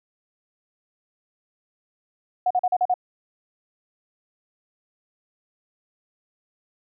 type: tone bursts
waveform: sine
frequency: 729 Hz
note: F#5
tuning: 26 cents flat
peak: -17 dBFS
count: 6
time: 2.46-2.941 s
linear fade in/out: 5 ms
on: 46 ms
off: 41 ms
effects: none